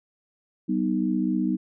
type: chord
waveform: sine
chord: G augmented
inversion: none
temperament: equal with one note detuned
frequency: 191.41 / 246.9 / 311.1 Hz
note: G3 / B3 / D#4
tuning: -41 / 0 / 0 cents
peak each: -26 dBFS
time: 0.68-1.57 s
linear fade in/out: 20 ms
effects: none